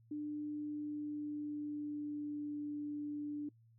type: tone with pitch glide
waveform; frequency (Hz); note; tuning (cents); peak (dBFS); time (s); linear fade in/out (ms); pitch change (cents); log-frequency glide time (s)
sine; 297.7 to 294.1; D4 to D4; +24 to +3; -38; 0.11-3.49; 5; -21; 0.53-2.58
effects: noise-tail reverb RT60 0.1 s tail -24 dB re dry + added 114 Hz sine -63 dBFS peak until 3.78 s